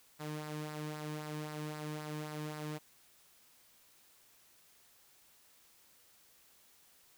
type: tone with flanger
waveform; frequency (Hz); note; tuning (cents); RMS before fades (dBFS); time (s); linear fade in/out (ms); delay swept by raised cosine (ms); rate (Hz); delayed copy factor
sawtooth; 152; D#3; -40; -42; 0.19-2.79; 20; 0.3 to 1.5; 3.8; -0.5
effects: white hiss -65 dBFS RMS until 7.17 s